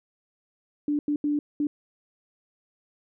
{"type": "tone bursts at uneven times", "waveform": "sine", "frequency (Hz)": 293.7, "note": "D4", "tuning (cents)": 0, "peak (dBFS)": -22, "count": 4, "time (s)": [[0.88, 0.99], [1.08, 1.16], [1.24, 1.39], [1.6, 1.67]], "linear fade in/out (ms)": 2, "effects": []}